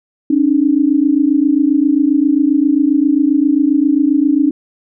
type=tone pair together; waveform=sine; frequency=275.6 / 303.1 Hz; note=C#4 / D#4; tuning=-10 / -45 cents; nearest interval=major second; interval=165 cents; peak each=-12 dBFS; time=0.3-4.51 s; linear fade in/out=5 ms; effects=none